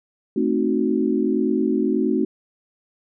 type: chord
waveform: sine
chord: A diminished seventh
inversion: none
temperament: equal with one note detuned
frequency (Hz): 220 / 261.6 / 310.1 / 370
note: A3 / C4 / Eb4 / Gb4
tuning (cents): 0 / 0 / -6 / 0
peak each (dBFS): -23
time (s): 0.36-2.25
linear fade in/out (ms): 5
effects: none